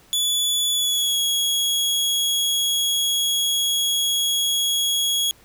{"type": "tone with pitch glide", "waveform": "sawtooth", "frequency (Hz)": [3443, 3326], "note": ["A7", "G#7"], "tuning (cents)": [-38, 2], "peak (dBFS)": -16, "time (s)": [0.13, 5.31], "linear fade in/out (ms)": 0, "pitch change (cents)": -60, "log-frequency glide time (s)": [0.74, 1.18], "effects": ["pink hiss -53 dBFS RMS until 5.44 s"]}